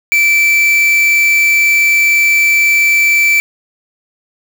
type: tone with quantisation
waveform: triangle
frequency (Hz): 2329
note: D7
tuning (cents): -15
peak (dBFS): -6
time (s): 0.12-3.4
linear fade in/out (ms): 0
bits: 3
effects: none